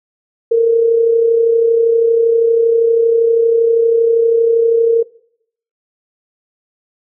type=tone with amplitude modulation; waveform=sine; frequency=460 Hz; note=A#4; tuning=23 cents flat; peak=-6 dBFS; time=0.51-5.03 s; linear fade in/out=10 ms; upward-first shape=sine; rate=32.6 Hz; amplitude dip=45%; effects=noise-tail reverb RT60 0.7 s tail -21 dB re dry